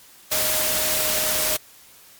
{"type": "tone in noise", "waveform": "sine", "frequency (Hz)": 620, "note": "D#5", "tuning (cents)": -6, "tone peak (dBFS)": -30, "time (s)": [0.31, 1.57], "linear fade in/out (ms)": 10, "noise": "white", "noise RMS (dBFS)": -22, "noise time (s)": [0.31, 1.57], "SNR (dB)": -11, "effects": ["white hiss -49 dBFS RMS until 2.19 s", "MP3 96 kbps"]}